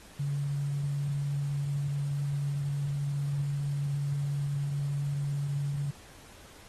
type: tone with quantisation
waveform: sine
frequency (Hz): 142.1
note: C#3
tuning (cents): +43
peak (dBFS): -28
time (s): 0.19-5.91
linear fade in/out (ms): 10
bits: 9
effects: pink hiss -53 dBFS RMS until 6.68 s + AAC 32 kbps